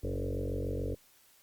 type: tone with frequency modulation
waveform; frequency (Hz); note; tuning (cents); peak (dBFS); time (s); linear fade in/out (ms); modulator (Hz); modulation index
sine; 188; F#3; +28; -32; 0.03-0.95; 10; 47; 7.2
effects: white hiss -63 dBFS RMS until 1.42 s + Opus 48 kbps